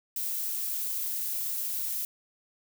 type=noise; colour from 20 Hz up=violet; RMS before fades=-32 dBFS; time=0.16-2.05 s; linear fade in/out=2 ms; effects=none